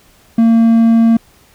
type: tone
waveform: triangle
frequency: 228.3 Hz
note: A#3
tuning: 36 cents flat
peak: -4 dBFS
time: 0.38-1.17 s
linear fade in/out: 5 ms
effects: pink hiss -48 dBFS RMS until 1.54 s